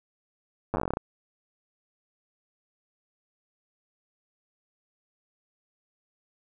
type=slowing click train; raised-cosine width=1 ms; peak=-14 dBFS; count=13; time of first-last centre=0.74-0.971 s; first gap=9 ms; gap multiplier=1.13; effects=none